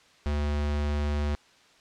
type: tone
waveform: square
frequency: 73.42 Hz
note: D2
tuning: in tune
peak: -26 dBFS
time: 0.26-1.35 s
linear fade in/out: 0 ms
effects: white hiss -58 dBFS RMS until 1.8 s + low-pass 5000 Hz 12 dB/octave